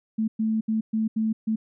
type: tone bursts at uneven times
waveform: sine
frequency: 220 Hz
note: A3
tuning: in tune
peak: -21 dBFS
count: 6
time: 0.18-0.28 / 0.39-0.61 / 0.68-0.81 / 0.93-1.08 / 1.16-1.33 / 1.47-1.56 s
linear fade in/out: 10 ms
effects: none